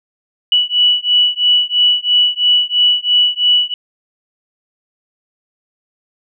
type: beating tone pair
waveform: sine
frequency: 2948 / 2951 Hz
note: F#7 / F#7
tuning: -7 / -5 cents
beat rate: 3 Hz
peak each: -13 dBFS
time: 0.52-3.74 s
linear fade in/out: 2 ms
effects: none